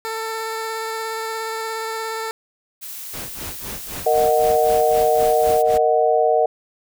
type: tone with vibrato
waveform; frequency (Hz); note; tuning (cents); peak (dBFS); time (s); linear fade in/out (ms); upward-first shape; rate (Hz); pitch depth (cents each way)
15% pulse; 445.8; A4; +23; -18; 0.05-2.31; 0; sine; 17; 12
type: noise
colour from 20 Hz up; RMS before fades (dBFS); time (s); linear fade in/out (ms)
blue; -33; 2.81-5.63; 20
type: noise with tremolo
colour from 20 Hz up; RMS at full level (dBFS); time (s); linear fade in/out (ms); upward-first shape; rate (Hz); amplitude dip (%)
pink; -31; 3.13-5.78; 10; sine; 3.9; 95
type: chord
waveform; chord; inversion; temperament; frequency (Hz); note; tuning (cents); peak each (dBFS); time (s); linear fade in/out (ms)
sine; D# minor; second; equal with one note detuned; 463.5 / 622.3 / 740; A#4 / D#5 / F#5; -10 / 0 / 0; -18; 4.06-6.46; 5
effects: none